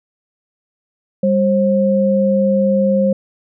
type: tone pair together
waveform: sine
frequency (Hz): 198.4 / 534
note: G3 / C5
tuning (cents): +21 / +35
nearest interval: octave + perfect fourth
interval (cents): 1714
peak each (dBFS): -14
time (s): 1.23-3.13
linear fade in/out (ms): 5
effects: none